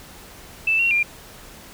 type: tone with pitch steps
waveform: sine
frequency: 2643 / 2738 / 2395 Hz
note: E7 / F7 / D7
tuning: +4 / -35 / +33 cents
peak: -16 dBFS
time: 0.67-1.03 s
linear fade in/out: 5 ms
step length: 120 ms
effects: pink hiss -43 dBFS RMS until 1.73 s